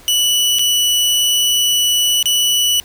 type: tone with dropouts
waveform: sawtooth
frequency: 2957 Hz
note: F#7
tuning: 2 cents flat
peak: -9 dBFS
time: 0.08-2.8 s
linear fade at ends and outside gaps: 0 ms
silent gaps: 0.586-0.593 / 2.227-2.257 s
effects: pink hiss -43 dBFS RMS until 2.84 s